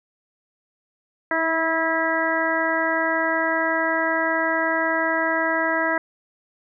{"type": "harmonic tone with a mistuned harmonic", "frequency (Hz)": 325.3, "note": "E4", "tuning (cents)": -23, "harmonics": [1, 2, 3, 4, 5, 6], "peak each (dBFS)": [-28, -25, -27, -29, -25, -26], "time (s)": [1.31, 5.98], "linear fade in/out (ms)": 2, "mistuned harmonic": 1, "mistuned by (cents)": -16, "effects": []}